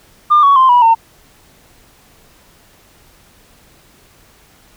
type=tone with pitch steps; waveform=sine; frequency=1200 / 1119.6 / 1044.7 / 974.7 / 909.4 Hz; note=D6 / C#6 / C6 / B5 / A#5; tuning=+37 / +17 / -3 / -23 / -43 cents; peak=-4 dBFS; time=0.3-0.95 s; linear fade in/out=20 ms; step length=130 ms; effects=tanh soft clip ceiling -2 dBFS + pink hiss -48 dBFS RMS until 4.76 s